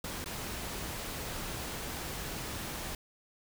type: noise with dropouts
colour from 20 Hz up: pink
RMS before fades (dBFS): -39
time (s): 0.04-2.95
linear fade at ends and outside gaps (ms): 2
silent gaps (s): 0.243-0.259
effects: none